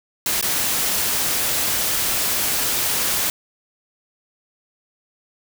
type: noise with dropouts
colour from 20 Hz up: white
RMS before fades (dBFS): -21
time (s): 0.26-3.3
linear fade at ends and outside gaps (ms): 1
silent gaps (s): 0.412-0.426
effects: none